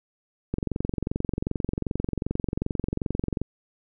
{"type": "click train", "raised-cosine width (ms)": 3, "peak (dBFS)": -13, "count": 66, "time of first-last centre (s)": [0.54, 3.416], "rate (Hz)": 22.6, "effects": []}